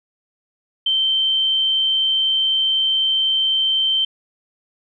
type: tone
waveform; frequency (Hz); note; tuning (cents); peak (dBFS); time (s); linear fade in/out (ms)
sine; 3114; G7; -12; -15; 0.86-4.05; 5
effects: none